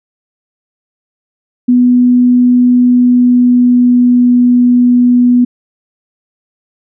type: tone with pitch glide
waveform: sine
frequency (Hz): 246.9 to 245.3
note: B3 to B3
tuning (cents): 0 to -12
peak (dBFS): -4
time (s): 1.68-5.45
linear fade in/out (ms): 10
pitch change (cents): -12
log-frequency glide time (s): 2.77-4.28
effects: none